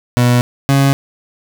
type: tone pair in turn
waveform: 30% pulse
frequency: 122.4 / 137.92 Hz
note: B2 / C#3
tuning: -15 / -8 cents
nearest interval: major second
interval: 207 cents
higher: second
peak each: -6 dBFS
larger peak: neither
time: 0.17-0.41 / 0.69-0.93 s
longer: neither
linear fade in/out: 0 ms
effects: none